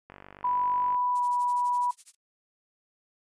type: click train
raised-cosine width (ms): 0.5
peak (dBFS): -30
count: 42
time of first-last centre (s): 0.1-0.945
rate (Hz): 48.5
type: tone with pitch glide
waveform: sine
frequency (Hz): 987.8 to 978.7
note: B5 to B5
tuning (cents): 0 to -16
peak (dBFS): -24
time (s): 0.44-1.91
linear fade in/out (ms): 5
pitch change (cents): -16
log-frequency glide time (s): 1.14-1.2
type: noise with tremolo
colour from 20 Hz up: violet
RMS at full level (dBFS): -42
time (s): 1.15-2.15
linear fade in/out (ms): 5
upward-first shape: sine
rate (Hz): 12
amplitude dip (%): 100
effects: noise-tail reverb RT60 0.1 s tail -24 dB re dry + resampled to 22050 Hz